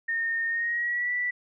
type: tone with pitch glide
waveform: sine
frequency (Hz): 1833 to 1964.6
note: A#6 to B6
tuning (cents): -30 to -10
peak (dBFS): -25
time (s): 0.08-1.31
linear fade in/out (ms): 10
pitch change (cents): +120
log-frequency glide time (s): 0.48-1.12
effects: none

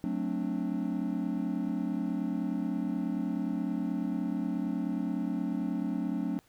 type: chord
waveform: triangle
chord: D dominant seventh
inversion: first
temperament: just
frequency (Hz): 183.54 / 220.2 / 264.3 / 293.7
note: F#3 / A3 / C4 / D4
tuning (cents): -14 / +2 / +18 / 0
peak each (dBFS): -33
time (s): 0.04-6.39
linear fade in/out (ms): 0
effects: pink hiss -65 dBFS RMS until 6.48 s

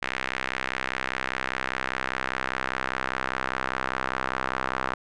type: tone with band-pass filter sweep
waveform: sawtooth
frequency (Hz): 65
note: C2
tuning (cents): -11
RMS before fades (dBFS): -30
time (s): 0.02-4.94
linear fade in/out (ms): 5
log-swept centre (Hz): 2000 to 1300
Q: 1.8
effects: resampled to 22050 Hz

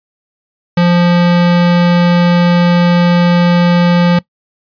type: tone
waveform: square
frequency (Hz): 174.61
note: F3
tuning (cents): 0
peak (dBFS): -7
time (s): 0.77-4.19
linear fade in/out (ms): 5
effects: noise-tail reverb RT60 0.1 s tail -21 dB re dry + resampled to 11025 Hz

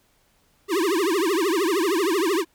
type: tone with vibrato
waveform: square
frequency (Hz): 361.5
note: F#4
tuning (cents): -40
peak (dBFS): -20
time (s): 0.68-2.45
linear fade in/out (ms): 50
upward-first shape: triangle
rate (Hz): 13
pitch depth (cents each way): 290
effects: pink hiss -63 dBFS RMS until 2.54 s

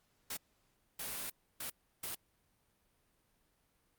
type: noise bursts at uneven times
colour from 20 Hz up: white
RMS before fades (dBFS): -41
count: 4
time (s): 0.3-0.37 / 0.99-1.3 / 1.6-1.7 / 2.03-2.15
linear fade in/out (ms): 5
effects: pink hiss -75 dBFS RMS until 3.98 s + Opus 48 kbps

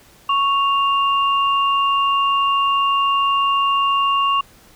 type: tone pair together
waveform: sine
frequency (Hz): 1108.8 / 2794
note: C#6 / F7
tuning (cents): 0 / 0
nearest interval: octave + major third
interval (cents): 1600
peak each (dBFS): -15 / -22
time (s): 0.29-4.41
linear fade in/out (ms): 5
effects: pink hiss -49 dBFS RMS until 4.75 s

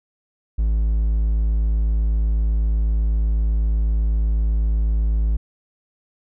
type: tone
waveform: triangle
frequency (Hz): 54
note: A1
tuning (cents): -32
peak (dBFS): -14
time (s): 0.58-5.37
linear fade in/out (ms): 10
effects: none

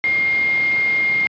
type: tone in noise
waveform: sine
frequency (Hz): 2124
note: C7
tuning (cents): +25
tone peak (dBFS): -15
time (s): 0.04-1.27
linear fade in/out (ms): 0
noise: pink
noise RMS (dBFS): -31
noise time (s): 0.04-1.27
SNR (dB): +13
effects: high-pass 150 Hz 12 dB/octave + resampled to 11025 Hz

